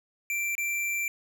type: tone with dropouts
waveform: square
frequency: 2351 Hz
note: D7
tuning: 1 cent sharp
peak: -28 dBFS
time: 0.3-1.08 s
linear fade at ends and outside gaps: 1 ms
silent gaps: 0.552-0.58 s
effects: none